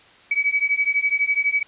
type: beating tone pair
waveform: sine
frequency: 2272 / 2284 Hz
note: C#7 / D7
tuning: +42 / -49 cents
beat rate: 12 Hz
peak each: -21 dBFS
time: 0.31-1.63 s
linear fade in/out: 5 ms
effects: white hiss -50 dBFS RMS until 1.67 s + resampled to 8000 Hz